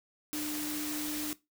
sine tone in noise, 300 Hz, D4, 37 cents sharp, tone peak -35 dBFS, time 0.33-1.33 s, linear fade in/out 0 ms, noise white, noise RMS -38 dBFS, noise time 0.33-1.33 s, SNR 0 dB, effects noise-tail reverb RT60 0.2 s tail -18 dB re dry

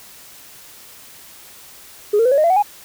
sine tone with pitch steps, 415.3 / 458.2 / 505.4 / 557.6 / 615.1 / 678.6 / 748.6 / 825.8 Hz, G#4 / A#4 / B4 / C#5 / D#5 / F5 / F#5 / G#5, 0 / -30 / +40 / +10 / -20 / -50 / +20 / -10 cents, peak -10 dBFS, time 2.13-2.626 s, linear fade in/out 10 ms, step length 62 ms, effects tanh soft clip ceiling -7 dBFS + white hiss -42 dBFS RMS until 2.84 s

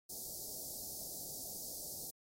white band-stop noise, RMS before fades -45 dBFS, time 0.09-2.11 s, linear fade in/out 10 ms, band 740 to 4500 Hz, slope 48 dB/octave, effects AAC 48 kbps

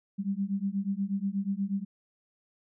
sine beating tone pair, 193.3 / 201.6 Hz, G3 / G3, -24 / +49 cents, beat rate 8.3 Hz, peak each -31 dBFS, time 0.18-1.85 s, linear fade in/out 20 ms, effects none

